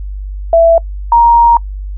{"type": "tone pair in turn", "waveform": "sine", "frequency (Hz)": [665, 938.1], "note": ["E5", "A#5"], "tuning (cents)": [15, 11], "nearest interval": "tritone", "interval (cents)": 596, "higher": "second", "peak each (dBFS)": -3, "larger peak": "neither", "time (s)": [[0.53, 0.78], [1.12, 1.57]], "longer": "second", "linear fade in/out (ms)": 2, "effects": ["noise-tail reverb RT60 0.1 s tail -25 dB re dry", "added 49 Hz sine -19 dBFS peak until 1.97 s"]}